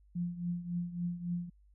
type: tone with tremolo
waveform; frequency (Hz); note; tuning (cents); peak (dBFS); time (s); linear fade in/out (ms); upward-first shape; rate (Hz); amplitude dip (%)
sine; 174.4; F3; -2; -30; 0.15-1.5; 10; triangle; 3.6; 80
effects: added 50 Hz sine -60 dBFS peak until 1.74 s